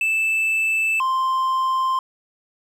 triangle tone pair in turn, 2637 / 1046.5 Hz, E7 / C6, 0 / 0 cents, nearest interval octave + major third, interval 1600 cents, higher first, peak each -16 dBFS, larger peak neither, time 0.01-1 / 1-1.99 s, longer neither, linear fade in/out 2 ms, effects none

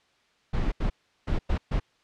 brown noise bursts at uneven times, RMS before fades -25 dBFS, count 5, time 0.53-0.72 / 0.8-0.9 / 1.27-1.39 / 1.49-1.58 / 1.71-1.8 s, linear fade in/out 10 ms, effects white hiss -65 dBFS RMS until 2.03 s + low-pass 4000 Hz 12 dB/octave

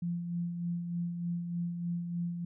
sine tone with tremolo, 172.6 Hz, F3, 20 cents flat, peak -30 dBFS, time 0.02-2.45 s, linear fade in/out 5 ms, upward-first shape sine, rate 3.3 Hz, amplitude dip 45%, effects none

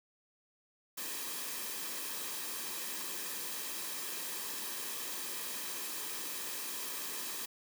white noise with comb filter, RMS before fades -40 dBFS, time 0.97-7.46 s, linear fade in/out 10 ms, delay 1.4 ms, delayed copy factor -0.5, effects high-pass 200 Hz 12 dB/octave

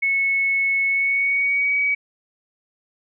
sine tone with pitch glide, 2200 to 2268 Hz, C#7 to C#7, -14 to +39 cents, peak -17 dBFS, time 0.02-1.95 s, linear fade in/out 10 ms, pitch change +53 cents, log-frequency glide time 0.87-1.77 s, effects none

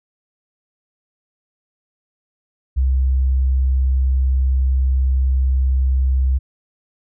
sine tone, 65.41 Hz, C2, in tune, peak -13 dBFS, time 2.76-6.39 s, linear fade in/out 20 ms, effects none

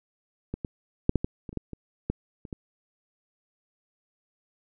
clicks, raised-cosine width 3 ms, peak -18 / -18 / -6 / -9 / -14 / -24 / -28 / -16 / -24 / -13 / -28 / -21 dBFS, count 12, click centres 0.54 / 0.648 / 1.094 / 1.157 / 1.245 / 1.492 / 1.529 / 1.573 / 1.733 / 2.1 / 2.452 / 2.528 s, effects none

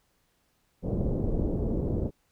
pink low-pass noise, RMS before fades -28 dBFS, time 0.82-2.11 s, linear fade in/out 50 ms, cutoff 500 Hz, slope 24 dB/octave, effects pink hiss -71 dBFS RMS until 2.31 s

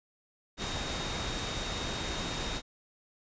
sine tone in noise, 3727 Hz, A#7, 1 cent flat, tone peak -41 dBFS, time 0.57-2.62 s, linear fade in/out 50 ms, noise pink, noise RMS -35 dBFS, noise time 0.57-2.62 s, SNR -9 dB, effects resampled to 16000 Hz

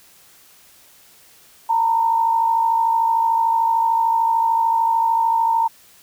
sine tone pair together, 909.6 / 963 Hz, A#5 / B5, -43 / -44 cents, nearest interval minor second, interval 99 cents, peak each -15 / -24 dBFS, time 1.69-5.68 s, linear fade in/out 10 ms, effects white hiss -50 dBFS RMS until 6.02 s

